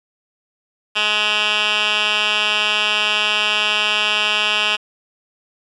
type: tone with band-pass filter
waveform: 10% pulse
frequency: 210.9 Hz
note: G#3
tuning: 27 cents sharp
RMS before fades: -18 dBFS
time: 0.95-4.77 s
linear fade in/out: 20 ms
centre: 2700 Hz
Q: 3.5
effects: resampled to 24000 Hz + 8-bit